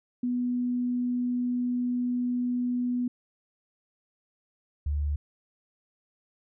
sine tone pair in turn, 246.1 / 73.17 Hz, B3 / D2, -6 / -6 cents, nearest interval octave + major sixth, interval 2100 cents, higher first, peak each -25 dBFS, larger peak neither, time 0.23-3.08 / 4.86-5.16 s, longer first, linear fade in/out 5 ms, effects none

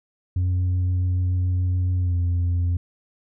sine tone with pitch glide, 90.7 to 87.51 Hz, F#2 to F2, -34 to +4 cents, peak -16 dBFS, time 0.36-2.77 s, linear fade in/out 5 ms, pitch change -62 cents, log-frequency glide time 2-2.15 s, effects tanh soft clip ceiling -18 dBFS

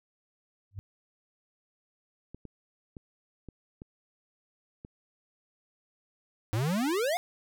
sine tone with exponential growth, 99.4 Hz, G2, 25 cents sharp, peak -31 dBFS, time 0.71-0.79 s, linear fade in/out 0 ms, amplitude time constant 16 ms
clicks, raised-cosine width 3 ms, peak -30 dBFS, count 6, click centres 2.346 / 2.453 / 2.968 / 3.487 / 3.819 / 4.849 s
square exponential sweep, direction up, 101 to 742 Hz, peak -27 dBFS, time 6.53-7.17 s, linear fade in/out 0 ms
effects none

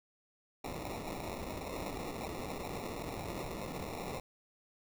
blue noise with sample-and-hold, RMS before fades -41 dBFS, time 0.64-4.2 s, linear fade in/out 5 ms, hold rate 1575 Hz, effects none

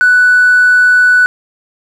sine tone with hard clipping, 1486 Hz, F#6, 7 cents sharp, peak -5 dBFS, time 0.01-1.26 s, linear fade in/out 0 ms, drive 1 dB, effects none

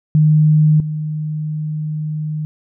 sine tone with level steps, 153.5 Hz, D#3, 23 cents flat, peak -8 / -19 dBFS, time 0.15-2.45 s, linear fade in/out 0 ms, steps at 0.8 s, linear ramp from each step 2 ms, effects none

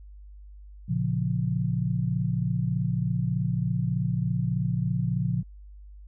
sine chord, Bb minor, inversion none, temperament just, 116.54 / 139.85 / 174.81 Hz, Bb2 / Db3 / F3, 0 / +16 / +2 cents, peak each -28 dBFS, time 0.88-5.43 s, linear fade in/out 20 ms, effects added 50 Hz sine -43 dBFS peak until 6.07 s

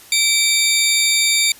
20% pulse tone pair together, 2314 / 3673 Hz, D7 / A#7, -26 / -26 cents, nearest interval minor sixth, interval 800 cents, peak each -11 dBFS, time 0.12-1.52 s, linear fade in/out 2 ms, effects white hiss -43 dBFS RMS until 1.59 s + resampled to 32000 Hz

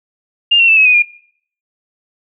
sine tone with pitch steps, 2808 / 2725 / 2644 / 2566 / 2490 / 2416 Hz, F7 / F7 / E7 / E7 / D#7 / D7, +9 / -43 / +5 / -47 / +1 / +48 cents, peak -6 dBFS, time 0.51-1.026 s, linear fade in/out 10 ms, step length 86 ms, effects noise-tail reverb RT60 0.6 s tail -22 dB re dry

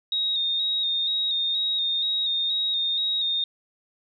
sine tone with vibrato, 3729 Hz, A#7, in tune, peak -22 dBFS, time 0.12-3.44 s, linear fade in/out 2 ms, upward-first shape square, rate 2.1 Hz, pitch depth 30 cents each way, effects none

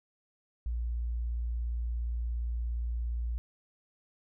sine tone, 58.6 Hz, A#1, 10 cents sharp, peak -30 dBFS, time 0.66-3.38 s, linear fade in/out 0 ms, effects none

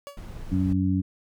30% pulse tone with exponential decay, 568 Hz, C#5, 42 cents sharp, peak -31 dBFS, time 0.07-0.26 s, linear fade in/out 0 ms, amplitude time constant 40 ms
brown noise, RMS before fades -37 dBFS, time 0.17-0.73 s, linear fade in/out 2 ms
harmonic tone, 93.5 Hz, F#2, 19 cents sharp, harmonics 1 / 2 / 3, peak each -25 / -25 / -25 dBFS, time 0.51-1.02 s, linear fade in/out 20 ms
effects none

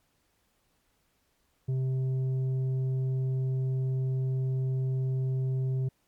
triangle tone with tanh clipping, 130.81 Hz, C3, in tune, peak -27 dBFS, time 1.68-5.89 s, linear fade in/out 10 ms, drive 10 dB, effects pink hiss -72 dBFS RMS until 6.07 s + MP3 96 kbps

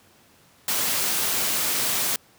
white noise, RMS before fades -24 dBFS, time 0.68-2.16 s, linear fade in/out 2 ms, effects pink hiss -56 dBFS RMS until 2.38 s + high-pass 100 Hz 12 dB/octave

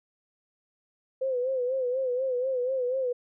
sine tone with vibrato, 511 Hz, C5, 41 cents flat, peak -25 dBFS, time 1.21-3.13 s, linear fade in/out 10 ms, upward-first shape sine, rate 4.1 Hz, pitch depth 78 cents each way, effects none

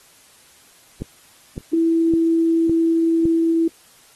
click train, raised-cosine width 3 ms, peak -14 dBFS, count 5, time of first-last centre 1.02-3.255 s, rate 1.79 Hz
sine tone, 329.6 Hz, E4, in tune, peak -14 dBFS, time 1.73-3.68 s, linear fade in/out 5 ms
effects white hiss -51 dBFS RMS until 4.15 s + AAC 32 kbps

